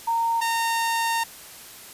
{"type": "tone pair in turn", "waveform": ["sine", "sawtooth"], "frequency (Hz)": [921, 917.8], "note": ["A#5", "A#5"], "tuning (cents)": [-21, -27], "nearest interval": "unison", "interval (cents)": 6, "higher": "first", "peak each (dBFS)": [-20, -18], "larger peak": "second", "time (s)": [[0.07, 0.41], [0.41, 1.24]], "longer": "second", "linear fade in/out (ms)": 10, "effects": ["white hiss -43 dBFS RMS until 1.93 s", "resampled to 32000 Hz"]}